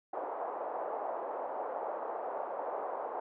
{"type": "band-pass noise", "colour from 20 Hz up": "pink", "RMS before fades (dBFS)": -38, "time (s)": [0.13, 3.2], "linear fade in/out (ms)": 5, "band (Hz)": [520, 920], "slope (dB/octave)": 24, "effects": []}